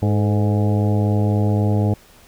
harmonic tone with a mistuned harmonic, 103.83 Hz, G#2, in tune, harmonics 1 / 2 / 3 / 4 / 5 / 6 / 7 / 8, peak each -16 / -22 / -26 / -28 / -30 / -32 / -33 / -34 dBFS, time 0.02-1.94 s, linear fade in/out 5 ms, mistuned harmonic 4, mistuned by +61 cents, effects pink hiss -49 dBFS RMS until 2.27 s

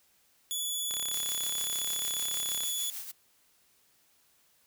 15% pulse tone, 3423 Hz, A7, 48 cents flat, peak -24 dBFS, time 0.51-2.9 s, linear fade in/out 0 ms
click train, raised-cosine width 0.2 ms, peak -23 dBFS, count 60, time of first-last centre 0.91-2.635 s, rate 34.2 Hz
blue noise with tremolo, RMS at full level -38 dBFS, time 1.12-3.12 s, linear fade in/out 20 ms, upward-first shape sine, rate 6.6 Hz, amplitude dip 55%
effects white hiss -67 dBFS RMS until 4.66 s

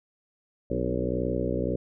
harmonic tone with a mistuned harmonic, 61.74 Hz, B1, in tune, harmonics 1 / 2 / 3 / 4 / 5 / 6 / 7 / 8 / 9, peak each -34 / -34 / -34 / -34 / -34 / -34 / -34 / -34 / -34 dBFS, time 0.7-1.76 s, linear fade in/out 5 ms, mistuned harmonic 4, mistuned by +51 cents, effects none

